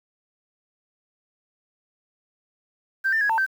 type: tone with pitch steps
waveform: sine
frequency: 1568 / 1788 / 1663 / 896 / 1554 Hz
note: G6 / A6 / G#6 / A5 / G6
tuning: 0 / +27 / +2 / +31 / -16 cents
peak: -18 dBFS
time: 3.04-3.465 s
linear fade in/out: 20 ms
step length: 85 ms
effects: tanh soft clip ceiling -14 dBFS + 8-bit